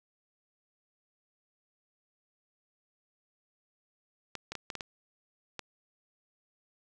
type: clicks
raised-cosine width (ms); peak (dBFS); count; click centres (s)
0.2; -20; 7; 4.353 / 4.52 / 4.553 / 4.702 / 4.753 / 4.808 / 5.593
effects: none